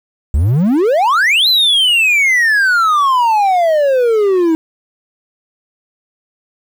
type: exponential two-way sweep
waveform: triangle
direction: up then down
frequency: 65.41 to 4142 to 315 Hz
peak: -7 dBFS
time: 0.34-4.55 s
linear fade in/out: 0 ms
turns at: 1.48 s
effects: 7-bit